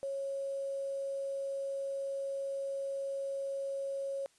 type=tone with quantisation; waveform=sine; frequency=549 Hz; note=C#5; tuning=17 cents flat; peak=-34 dBFS; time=0.03-4.26 s; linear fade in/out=0 ms; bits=9; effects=white hiss -68 dBFS RMS until 4.38 s + resampled to 24000 Hz